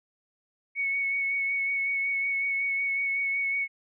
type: tone with vibrato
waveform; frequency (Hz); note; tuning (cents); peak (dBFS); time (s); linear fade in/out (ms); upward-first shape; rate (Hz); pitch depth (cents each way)
sine; 2217; C#7; 0; -25; 0.75-3.68; 50; sine; 5.4; 17
effects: none